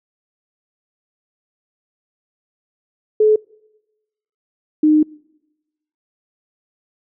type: tone pair in turn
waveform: sine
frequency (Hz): 429.2 / 306.2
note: A4 / D#4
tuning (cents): -43 / -28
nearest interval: tritone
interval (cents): 585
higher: first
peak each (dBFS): -9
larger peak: neither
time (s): 3.2-3.36 / 4.83-5.03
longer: second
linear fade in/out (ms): 5
effects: noise-tail reverb RT60 1.0 s tail -25 dB re dry